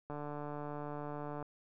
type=click train; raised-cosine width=1 ms; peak=-29 dBFS; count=196; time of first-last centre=0.1-1.427 s; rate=147 Hz; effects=none